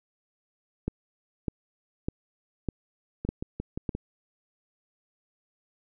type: two click trains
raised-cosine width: 3 ms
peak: -19 / -15 dBFS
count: 5 / 6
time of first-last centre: 3.25-3.951 / 0.88-3.892 s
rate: 5.71 / 1.66 Hz
effects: none